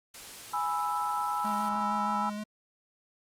white noise, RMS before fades -45 dBFS, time 0.14-1.69 s, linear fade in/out 5 ms
sine chord, E major, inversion first, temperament equal, 830.6 / 987.8 / 1318.5 Hz, G#5 / B5 / E6, 0 / 0 / 0 cents, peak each -32 dBFS, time 0.53-2.3 s, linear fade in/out 10 ms
square tone with vibrato, 210.2 Hz, G#3, 21 cents sharp, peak -35 dBFS, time 1.44-2.44 s, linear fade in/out 10 ms, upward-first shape square, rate 6.4 Hz, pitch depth 17 cents each way
effects low-pass 12000 Hz 12 dB/octave + Opus 48 kbps

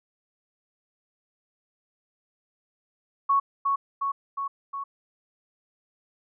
sine tone with echo, 1108.7 Hz, C#6, in tune, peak -18 dBFS, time 3.29-3.4 s, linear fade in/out 10 ms, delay 360 ms, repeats 4, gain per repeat -3 dB, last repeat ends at 4.84 s, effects none

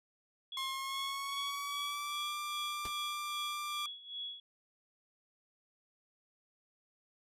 sine tone with tremolo, 3362 Hz, G#7, 20 cents sharp, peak -38 dBFS, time 0.52-4.4 s, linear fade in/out 2 ms, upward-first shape sine, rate 2.5 Hz, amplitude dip 80%
sawtooth tone with pitch glide, 1068 to 1185 Hz, C6 to D6, +35 to +15 cents, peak -34 dBFS, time 0.57-3.86 s, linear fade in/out 2 ms, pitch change +180 cents, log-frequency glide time 0.7-2.29 s
pink noise with exponential decay, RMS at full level -38 dBFS, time 2.85-2.93 s, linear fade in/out 2 ms, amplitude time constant 16 ms
effects resampled to 32000 Hz

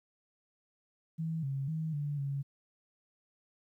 sine tone with pitch steps, 161.9 / 136.7 / 158.9 / 145.6 / 139.4 Hz, E3 / C#3 / D#3 / D3 / C#3, -31 / -24 / +37 / -15 / +10 cents, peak -32 dBFS, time 1.18-2.43 s, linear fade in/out 20 ms, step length 250 ms, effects 12-bit

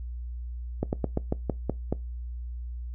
slowing click train, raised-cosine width 2 ms, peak -12 dBFS, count 8, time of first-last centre 0.83-1.926 s, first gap 99 ms, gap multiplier 1.15, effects noise-tail reverb RT60 0.2 s tail -21 dB re dry + added 60 Hz sine -33 dBFS peak until 2.94 s

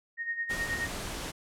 sine tone with tremolo, 1857 Hz, A#6, 7 cents flat, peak -28 dBFS, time 0.17-0.89 s, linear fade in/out 50 ms, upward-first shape sine, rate 9.4 Hz, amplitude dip 70%
pink noise, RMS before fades -37 dBFS, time 0.49-1.32 s, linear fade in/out 20 ms
effects low-pass 11000 Hz 12 dB/octave

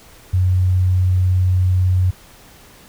sine tone, 91.8 Hz, F#2, 13 cents flat, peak -12 dBFS, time 0.33-2.11 s, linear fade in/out 10 ms, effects pink hiss -45 dBFS RMS until 2.88 s

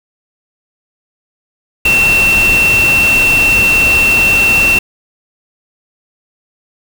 sine tone in noise, 2700 Hz, E7, 41 cents sharp, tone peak -7 dBFS, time 1.85-4.79 s, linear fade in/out 5 ms, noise pink, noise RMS -18 dBFS, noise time 1.85-4.79 s, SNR +8 dB, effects none

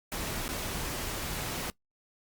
pink noise with dropouts, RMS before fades -35 dBFS, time 0.12-1.7 s, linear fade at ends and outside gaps 0 ms, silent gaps 0.48-0.49 s, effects noise-tail reverb RT60 0.1 s tail -21 dB re dry + Opus 48 kbps

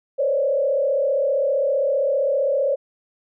sine tone with frequency modulation, 554.4 Hz, C#5, in tune, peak -17 dBFS, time 0.18-2.76 s, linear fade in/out 20 ms, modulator 35.3 Hz, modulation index 1.2, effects none

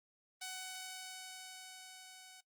5% pulse tone with level ramp, 748 Hz, F#5, 19 cents sharp, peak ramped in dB -30 to -43 dBFS, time 0.41-2.41 s, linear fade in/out 10 ms, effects noise-tail reverb RT60 0.1 s tail -17 dB re dry + Opus 32 kbps

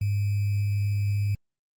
sine tone with sample-and-hold, 101.7 Hz, G#2, 36 cents flat, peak -22 dBFS, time 0.01-1.35 s, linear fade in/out 5 ms, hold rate 2450 Hz, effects Opus 24 kbps

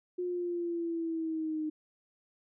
sine linear sweep, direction down, 360.2 to 306.8 Hz, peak -31 dBFS, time 0.18-1.7 s, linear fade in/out 10 ms, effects none

